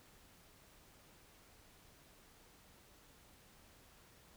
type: silence
effects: pink hiss -64 dBFS RMS until 4.36 s